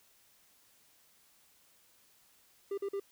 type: tone bursts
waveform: triangle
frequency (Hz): 397.4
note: G4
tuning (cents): +24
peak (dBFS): -31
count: 3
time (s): 2.71-2.999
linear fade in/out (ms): 5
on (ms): 67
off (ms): 44
effects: white hiss -66 dBFS RMS until 3.11 s